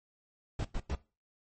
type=noise bursts; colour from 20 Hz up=brown; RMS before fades=-33 dBFS; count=3; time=0.59-0.952 s; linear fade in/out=5 ms; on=58 ms; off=94 ms; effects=noise-tail reverb RT60 0.3 s tail -19 dB re dry + MP3 32 kbps